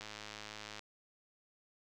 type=click train; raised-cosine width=0.2 ms; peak=-28 dBFS; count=84; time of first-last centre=0.01-0.793 s; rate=106 Hz; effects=none